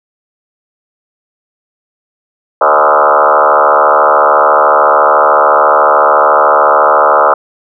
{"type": "tone with frequency modulation", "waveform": "sine", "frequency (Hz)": 932.3, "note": "A#5", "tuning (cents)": 0, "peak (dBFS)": -4, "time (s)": [2.61, 7.34], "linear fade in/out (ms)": 5, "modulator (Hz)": 73.9, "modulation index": 5.9, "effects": []}